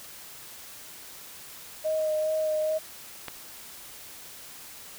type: tone with vibrato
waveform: sine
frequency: 622.3 Hz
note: D#5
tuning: in tune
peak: -24 dBFS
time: 1.84-2.79 s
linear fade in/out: 20 ms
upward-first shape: sine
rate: 2.4 Hz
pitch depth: 16 cents each way
type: click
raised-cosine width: 0.3 ms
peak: -18 dBFS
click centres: 3.283 s
effects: white hiss -45 dBFS RMS until 4.98 s